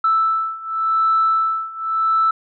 sine beating tone pair, 1318.5 / 1319.39 Hz, E6 / E6, 0 / +1 cents, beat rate 0.89 Hz, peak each -19 / -17 dBFS, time 0.04-2.31 s, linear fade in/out 5 ms, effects tanh soft clip ceiling -8 dBFS

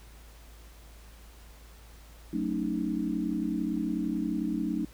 sine chord, D# half-diminished seventh, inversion first, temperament just, 186.68 / 224 / 280 / 311.1 Hz, F#3 / A3 / C#4 / D#4, +16 / +31 / +18 / 0 cents, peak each -34 / -33 / -34 / -32 dBFS, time 2.33-4.85 s, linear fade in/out 5 ms, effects added 55 Hz sine -49 dBFS peak until 4.93 s + pink hiss -56 dBFS RMS until 4.93 s

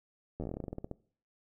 slowing click train, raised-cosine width 2 ms, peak -25 dBFS, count 17, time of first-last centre 0.4-0.913 s, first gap 11 ms, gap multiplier 1.13, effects noise-tail reverb RT60 0.5 s tail -22 dB re dry

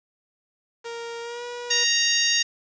sawtooth tone with pitch glide, 466.2 to 483.5 Hz, A#4 to B4, 0 to -37 cents, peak -28 dBFS, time 0.84-1.85 s, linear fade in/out 20 ms, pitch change +63 cents, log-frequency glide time 1.21-1.44 s
harmonic tone, 932.3 Hz, A#5, in tune, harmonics 2 / 3 / 4 / 5 / 6 / 7, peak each -26 / -26 / -26 / -26 / -26 / -26 dBFS, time 1.7-2.43 s, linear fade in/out 10 ms
effects resampled to 16000 Hz + 8-bit

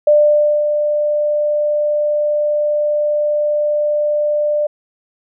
sine tone with ADSR envelope, 595 Hz, D5, 22 cents sharp, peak -6 dBFS, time 0.07-4.67 s, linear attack 5 ms, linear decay 560 ms, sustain -7 dB, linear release 8 ms, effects none

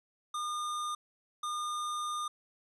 square tone bursts at uneven times, 1214 Hz, D#6, 43 cents flat, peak -34 dBFS, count 2, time 0.34-0.95 / 1.43-2.28 s, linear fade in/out 5 ms, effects resampled to 24000 Hz

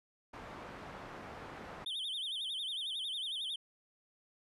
white low-pass noise, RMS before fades -48 dBFS, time 0.33-1.85 s, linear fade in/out 10 ms, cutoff 1200 Hz, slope 12 dB/octave
triangle tone with vibrato, 3358 Hz, G#7, 18 cents sharp, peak -35 dBFS, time 1.86-3.56 s, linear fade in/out 5 ms, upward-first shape sine, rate 11 Hz, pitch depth 180 cents each way
effects resampled to 32000 Hz

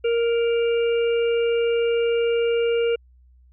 harmonic tone, 466.7 Hz, A#4, 2 cents sharp, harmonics 1 / 3 / 5 / 6, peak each -18 / -35 / -35 / -34 dBFS, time 0.04-2.96 s, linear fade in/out 10 ms, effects added 62 Hz sine -50 dBFS peak until 3.52 s

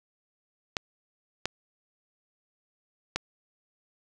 clicks, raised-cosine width 0.2 ms, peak -10 dBFS, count 3, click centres 0.768 / 1.456 / 3.16 s, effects none

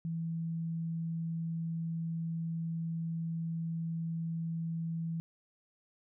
sine tone, 164.81 Hz, E3, in tune, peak -33 dBFS, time 0.05-5.2 s, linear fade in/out 0 ms, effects none

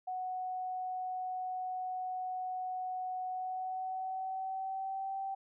sine tone with pitch glide, 740 to 776.3 Hz, F#5 to G5, 0 to -17 cents, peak -35 dBFS, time 0.07-5.35 s, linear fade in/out 10 ms, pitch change +83 cents, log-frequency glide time 3.29-5.17 s, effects none

